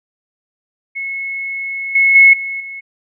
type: tone with level steps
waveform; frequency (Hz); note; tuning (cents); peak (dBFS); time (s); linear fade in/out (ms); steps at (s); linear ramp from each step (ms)
sine; 2186; C#7; -25; -20 / -8 / -3 / -20 / -26; 0.95-2.81; 20; 1.95 / 2.15 / 2.33 / 2.6; 5
effects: none